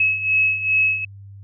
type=beating tone pair; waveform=sine; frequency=2573 / 2575.5 Hz; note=E7 / E7; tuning=-43 / -41 cents; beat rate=2.5 Hz; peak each=-22 / -17 dBFS; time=0-1.05 s; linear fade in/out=5 ms; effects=added 99 Hz sine -37 dBFS peak until 1.43 s